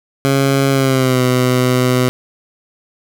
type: tone with pitch glide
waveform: 15% pulse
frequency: 137 to 126.36 Hz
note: C#3 to B2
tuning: -20 to +40 cents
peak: -5 dBFS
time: 0.25-2.09 s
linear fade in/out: 0 ms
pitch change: -140 cents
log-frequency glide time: 0.7-1.22 s
effects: none